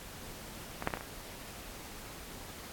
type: clicks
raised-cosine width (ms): 0.5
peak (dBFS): -22 / -14 / -26 / -17 / -24 / -26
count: 6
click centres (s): 0.824 / 0.874 / 0.905 / 0.938 / 0.972 / 1.009
effects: pink hiss -47 dBFS RMS until 2.72 s + AAC 64 kbps